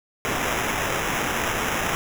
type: noise with sample-and-hold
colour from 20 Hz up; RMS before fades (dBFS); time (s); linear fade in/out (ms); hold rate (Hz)
white; -25; 0.25-1.95; 0; 4410
effects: none